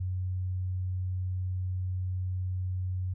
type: tone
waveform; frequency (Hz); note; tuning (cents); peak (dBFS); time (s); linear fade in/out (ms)
sine; 92.1; F#2; -7; -29; 0-3.14; 10
effects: none